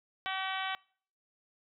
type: harmonic tone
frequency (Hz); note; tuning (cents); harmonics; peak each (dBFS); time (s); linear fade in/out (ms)
381.2; G4; -48; 2 / 3 / 4 / 5 / 6 / 7 / 8 / 9 / 10; -38 / -40 / -40 / -42 / -42 / -47 / -42 / -45 / -48; 0.26-0.75; 0
effects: noise-tail reverb RT60 0.5 s tail -25 dB re dry